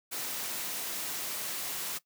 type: noise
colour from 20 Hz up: white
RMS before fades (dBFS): -36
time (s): 0.11-1.99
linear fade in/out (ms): 20
effects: noise-tail reverb RT60 0.1 s tail -18 dB re dry + high-pass 150 Hz 12 dB/octave